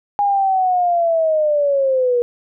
sine linear sweep, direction down, 820 to 476.5 Hz, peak -13 dBFS, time 0.19-2.22 s, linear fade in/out 0 ms, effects none

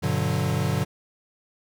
square chord, G major seventh, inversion none, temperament equal with one note detuned, 98 / 121.84 / 146.83 / 185 Hz, G2 / B2 / D3 / F#3, 0 / -23 / 0 / 0 cents, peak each -29 / -29 / -27 / -30 dBFS, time 0.02-0.85 s, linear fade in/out 20 ms, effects none

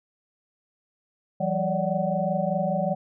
sine tone cluster, 168.8 / 191.9 / 569 / 594 / 749 Hz, E3 / G3 / C#5 / D5 / F#5, +41 / -37 / +45 / +20 / +21 cents, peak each -29 dBFS, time 1.4-2.95 s, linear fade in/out 10 ms, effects none

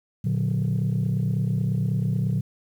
sine chord, Bb augmented, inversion none, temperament just, 116.54 / 145.68 / 182.1 Hz, Bb2 / D3 / F#3, 0 / -14 / -27 cents, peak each -23 / -24 / -25 dBFS, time 0.24-2.41 s, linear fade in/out 10 ms, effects tanh soft clip ceiling -17 dBFS + 9-bit

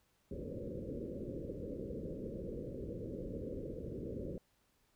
white low-pass noise, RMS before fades -43 dBFS, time 0.31-4.38 s, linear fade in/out 2 ms, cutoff 550 Hz, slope 96 dB/octave, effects pink hiss -75 dBFS RMS until 4.95 s

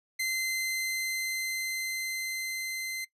sawtooth tone with level ramp, 2069 Hz, C7, 20 cents flat, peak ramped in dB -25 to -30 dBFS, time 0.19-3.05 s, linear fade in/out 10 ms, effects noise-tail reverb RT60 0.1 s tail -18 dB re dry + resampled to 32000 Hz

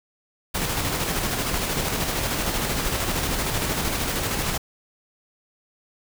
pink noise with tremolo, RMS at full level -24 dBFS, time 0.54-4.58 s, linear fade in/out 10 ms, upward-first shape square, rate 13 Hz, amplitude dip 30%, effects none

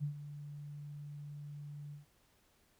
sine tone with ADSR envelope, 146 Hz, D3, 10 cents flat, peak -32 dBFS, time 0-2.06 s, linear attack 34 ms, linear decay 100 ms, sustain -12 dB, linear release 140 ms, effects pink hiss -71 dBFS RMS until 2.79 s

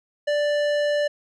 square tone with low-pass filter, 587.3 Hz, D5, in tune, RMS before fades -22 dBFS, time 0.27-1.08 s, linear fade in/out 10 ms, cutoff 4300 Hz, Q 0.58, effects none

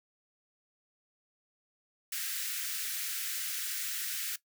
white high-pass noise, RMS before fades -36 dBFS, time 2.12-4.36 s, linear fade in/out 5 ms, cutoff 1400 Hz, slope 48 dB/octave, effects noise-tail reverb RT60 0.1 s tail -17 dB re dry

